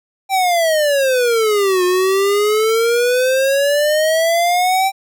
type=exponential two-way sweep; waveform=square; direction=down then up; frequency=786 to 358.2 to 782 Hz; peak=-13 dBFS; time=0.29-4.92 s; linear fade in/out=50 ms; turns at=1.84 s; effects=none